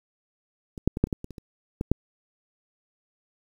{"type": "clicks", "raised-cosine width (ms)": 3, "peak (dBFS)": [-24, -6, -16, -6, -26, -13, -22, -27, -27, -14, -6], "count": 11, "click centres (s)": [0.778, 0.876, 0.971, 1.04, 1.071, 1.128, 1.244, 1.307, 1.382, 1.811, 1.916], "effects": ["8-bit"]}